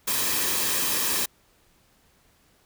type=noise with comb filter; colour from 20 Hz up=white; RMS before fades=-25 dBFS; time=0.07-1.26 s; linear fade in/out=10 ms; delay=1.4 ms; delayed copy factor=-0.5; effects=pink hiss -62 dBFS RMS until 2.65 s